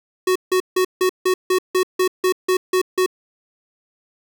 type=tone bursts; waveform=square; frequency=370 Hz; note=F#4; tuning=in tune; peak=-15 dBFS; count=12; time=0.27-3.062 s; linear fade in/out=5 ms; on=86 ms; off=160 ms; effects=9-bit